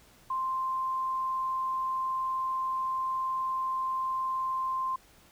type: tone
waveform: sine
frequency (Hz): 1046.5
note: C6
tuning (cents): 0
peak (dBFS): -28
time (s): 0.3-4.96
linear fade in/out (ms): 5
effects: pink hiss -59 dBFS RMS until 5.31 s